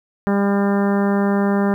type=harmonic tone; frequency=200 Hz; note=G3; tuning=35 cents sharp; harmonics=1 / 2 / 3 / 4 / 5 / 6 / 7 / 8 / 9; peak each=-16 / -22 / -26 / -28 / -30 / -32 / -33 / -34 / -35 dBFS; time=0.27-1.74 s; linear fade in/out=0 ms; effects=9-bit